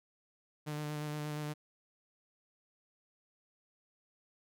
sawtooth tone with vibrato, 150 Hz, D3, 37 cents sharp, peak -33 dBFS, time 0.66-1.54 s, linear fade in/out 20 ms, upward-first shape square, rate 8.5 Hz, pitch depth 14 cents each way, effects none

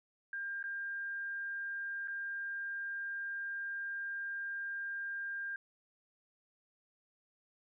sine tone with dropouts, 1600 Hz, G6, 35 cents sharp, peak -37 dBFS, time 0.33-5.56 s, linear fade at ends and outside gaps 2 ms, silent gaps 0.628-0.639 / 2.075-2.081 s, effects none

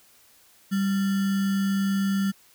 sine tone with sample-and-hold, 196 Hz, G3, in tune, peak -21 dBFS, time 0.71-2.32 s, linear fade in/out 20 ms, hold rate 1575 Hz, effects white hiss -57 dBFS RMS until 2.54 s

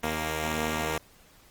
5% pulse tone pair together, 78.28 / 233.1 Hz, D#2 / A#3, +11 / 0 cents, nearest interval octave + perfect fifth, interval 1889 cents, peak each -19 dBFS, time 0.03-0.98 s, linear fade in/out 5 ms, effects pink hiss -57 dBFS RMS until 1.5 s + Opus 24 kbps

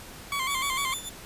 20% pulse tone with vibrato, 1088 Hz, C#6, 33 cents flat, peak -22 dBFS, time 0.32-0.94 s, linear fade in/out 2 ms, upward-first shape square, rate 6.6 Hz, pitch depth 64 cents each way
15% pulse tone with tremolo, 3520 Hz, A7, in tune, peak -24 dBFS, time 0.49-1.1 s, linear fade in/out 20 ms, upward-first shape sine, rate 7 Hz, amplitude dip 75%
effects pink hiss -44 dBFS RMS until 1.25 s + resampled to 32000 Hz

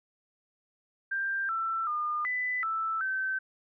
sine tone with pitch steps, 1584 / 1336 / 1213 / 1997 / 1321 / 1542 Hz, G6 / E6 / D#6 / B6 / E6 / G6, +18 / +23 / -44 / +19 / +3 / -29 cents, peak -28 dBFS, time 1.11-3.39 s, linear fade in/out 10 ms, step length 380 ms, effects none

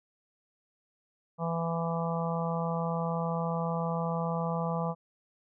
harmonic tone, 166.8 Hz, E3, 21 cents sharp, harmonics 1 / 3 / 4 / 5 / 6 / 7, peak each -31 / -36 / -37 / -38 / -39 / -39 dBFS, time 1.38-4.95 s, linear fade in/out 50 ms, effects none

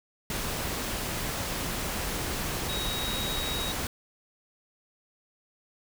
sine tone in noise, 3796 Hz, A#7, 31 cents sharp, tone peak -33 dBFS, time 2.69-3.72 s, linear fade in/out 2 ms, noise pink, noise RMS -32 dBFS, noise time 0.3-3.87 s, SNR -4 dB, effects none

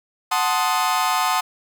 40% pulse chord, F# diminished seventh, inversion none, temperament equal with one note detuned, 740 / 880 / 1046.5 / 1249.6 Hz, F#5 / A5 / C6 / Eb6, 0 / 0 / 0 / +7 cents, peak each -23 dBFS, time 0.31-1.41 s, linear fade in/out 10 ms, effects none

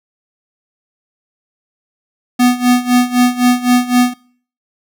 square tone with tremolo, 246.9 Hz, B3, in tune, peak -7 dBFS, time 2.39-4.14 s, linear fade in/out 10 ms, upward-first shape sine, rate 3.9 Hz, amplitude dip 85%, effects noise-tail reverb RT60 0.5 s tail -22 dB re dry

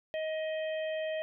harmonic tone, 629 Hz, D#5, 19 cents sharp, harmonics 1 / 3 / 4 / 5, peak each -32 / -43 / -47 / -47 dBFS, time 0.14-1.22 s, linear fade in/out 0 ms, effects none

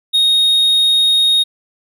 triangle tone, 3729 Hz, A#7, in tune, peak -8 dBFS, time 0.13-1.44 s, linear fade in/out 20 ms, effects none

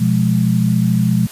sine chord, F diminished, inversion second, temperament equal with one note detuned, 123.47 / 174.61 / 208.5 Hz, Cb3 / F3 / Ab3, 0 / 0 / +7 cents, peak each -16 dBFS, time 0-1.27 s, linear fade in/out 10 ms, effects white hiss -36 dBFS RMS until 1.31 s + resampled to 32000 Hz

